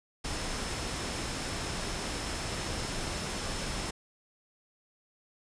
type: tone in noise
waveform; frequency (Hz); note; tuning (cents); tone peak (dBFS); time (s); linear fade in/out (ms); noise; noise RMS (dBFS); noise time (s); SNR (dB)
sine; 5274; E8; 0; -46; 0.24-3.91; 10; pink; -35; 0.24-3.91; -14
effects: resampled to 22050 Hz